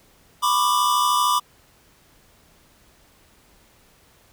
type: tone cluster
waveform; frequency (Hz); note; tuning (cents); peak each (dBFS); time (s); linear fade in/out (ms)
square; 991 / 1116 / 1189; B5 / C#6 / D6; +6 / +11 / +21; -22 / -26 / -21; 0.42-1.4; 20
effects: pink hiss -56 dBFS RMS until 4.32 s